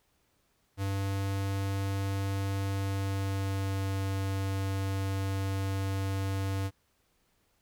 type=tone with pitch glide; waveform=square; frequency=98 to 97.04 Hz; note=G2 to G2; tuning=0 to -17 cents; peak=-30 dBFS; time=0.77-6.71 s; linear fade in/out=50 ms; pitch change=-17 cents; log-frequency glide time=2.68-3.88 s; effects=pink hiss -72 dBFS RMS until 7.61 s